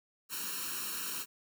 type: noise with comb filter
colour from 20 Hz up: white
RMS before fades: -38 dBFS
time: 0.29-1.26 s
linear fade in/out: 50 ms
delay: 0.72 ms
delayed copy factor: +0.9
effects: high-pass 200 Hz 12 dB/octave